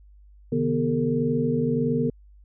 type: tone cluster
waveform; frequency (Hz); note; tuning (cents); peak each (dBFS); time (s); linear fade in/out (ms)
sine; 132.7 / 154.2 / 243 / 400.1 / 452.9; C3 / D#3 / B3 / G4 / A#4; +25 / -15 / -28 / +35 / -50; -30 / -28 / -24 / -33 / -26; 0.52-2.1; 5
effects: added 50 Hz sine -48 dBFS peak until 2.44 s